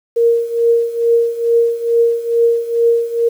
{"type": "tone with tremolo", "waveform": "sine", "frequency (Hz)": 466.2, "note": "A#4", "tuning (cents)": 0, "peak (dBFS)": -7, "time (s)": [0.16, 3.29], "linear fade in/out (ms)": 10, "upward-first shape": "triangle", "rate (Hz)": 2.3, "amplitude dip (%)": 85, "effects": ["7-bit"]}